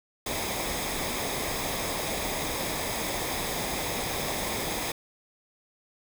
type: noise with comb filter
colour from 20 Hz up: pink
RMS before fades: -31 dBFS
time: 0.26-4.92 s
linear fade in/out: 5 ms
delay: 0.69 ms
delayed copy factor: -0.55
effects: none